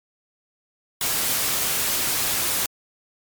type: noise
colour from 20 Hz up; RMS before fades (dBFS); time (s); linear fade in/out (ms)
white; -23; 1.01-2.66; 2
effects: MP3 96 kbps